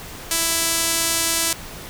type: tone with band-pass filter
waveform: sawtooth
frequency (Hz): 330.6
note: E4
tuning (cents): +5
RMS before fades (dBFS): -21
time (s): 0.31-1.53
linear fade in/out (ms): 2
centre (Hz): 9200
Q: 0.86
effects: pink hiss -36 dBFS RMS until 1.89 s